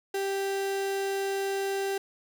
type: tone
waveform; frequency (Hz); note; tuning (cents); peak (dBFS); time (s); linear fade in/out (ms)
35% pulse; 392; G4; 0; -26; 0.14-1.98; 5
effects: none